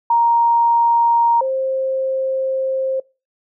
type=tone pair in turn; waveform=sine; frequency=935 / 528.7 Hz; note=A#5 / C5; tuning=+5 / +18 cents; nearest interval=minor seventh; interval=987 cents; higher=first; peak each=-11 / -17 dBFS; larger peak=first; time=0.1-1.41 / 1.41-3 s; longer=second; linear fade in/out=5 ms; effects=noise-tail reverb RT60 0.3 s tail -23 dB re dry